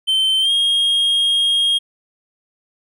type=tone with pitch glide; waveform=triangle; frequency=3096 to 3250 Hz; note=G7 to G#7; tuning=-22 to -38 cents; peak=-12 dBFS; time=0.07-1.79 s; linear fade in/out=20 ms; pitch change=+84 cents; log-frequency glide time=0.4-0.51 s; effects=none